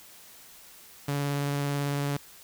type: tone with vibrato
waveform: sawtooth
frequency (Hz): 142.5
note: C#3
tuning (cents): +48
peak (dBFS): -23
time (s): 1.08-2.17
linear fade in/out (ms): 5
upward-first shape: triangle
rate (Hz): 18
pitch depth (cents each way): 15
effects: white hiss -51 dBFS RMS until 2.43 s